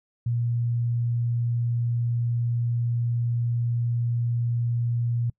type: tone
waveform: sine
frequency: 118.7 Hz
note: A#2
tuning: 32 cents sharp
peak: -22 dBFS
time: 0.26-5.3 s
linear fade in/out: 5 ms
effects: noise-tail reverb RT60 0.1 s tail -26 dB re dry